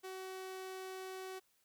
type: tone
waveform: sawtooth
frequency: 376.6 Hz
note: F#4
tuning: 31 cents sharp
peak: -40 dBFS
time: 0.03-1.4 s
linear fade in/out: 20 ms
effects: white hiss -75 dBFS RMS until 1.64 s